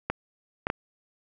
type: clicks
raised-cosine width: 0.5 ms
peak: -11 dBFS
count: 3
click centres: 0.1 / 0.669 / 0.701 s
effects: none